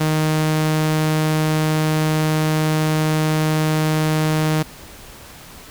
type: tone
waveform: sawtooth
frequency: 155.56 Hz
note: D#3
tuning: in tune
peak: -12 dBFS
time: 0-4.63 s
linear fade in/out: 10 ms
effects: pink hiss -40 dBFS RMS until 5.7 s